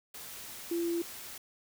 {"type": "tone in noise", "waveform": "sine", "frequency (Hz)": 340, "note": "F4", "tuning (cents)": -46, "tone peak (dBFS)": -29, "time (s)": [0.71, 1.02], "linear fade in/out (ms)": 5, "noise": "white", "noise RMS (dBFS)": -45, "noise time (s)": [0.14, 1.38], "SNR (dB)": 13, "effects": []}